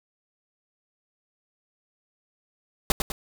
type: noise with echo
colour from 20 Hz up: pink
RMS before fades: -19 dBFS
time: 2.9-2.92 s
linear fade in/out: 2 ms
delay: 100 ms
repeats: 2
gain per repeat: -6 dB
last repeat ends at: 3.12 s
effects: none